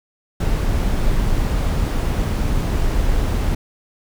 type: noise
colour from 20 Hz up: brown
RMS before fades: -18 dBFS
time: 0.4-3.55 s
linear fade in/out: 5 ms
effects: none